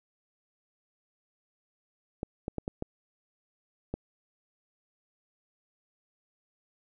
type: clicks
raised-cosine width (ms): 2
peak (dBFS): -19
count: 6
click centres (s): 2.231 / 2.481 / 2.583 / 2.679 / 2.824 / 3.94
effects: none